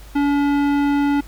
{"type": "tone with tanh clipping", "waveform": "sine", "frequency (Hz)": 285.4, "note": "D4", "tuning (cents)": -49, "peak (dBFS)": -17, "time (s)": [0.15, 1.21], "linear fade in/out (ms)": 10, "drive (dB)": 17, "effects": ["added 50 Hz sine -38 dBFS peak until 1.27 s", "pink hiss -46 dBFS RMS until 1.27 s"]}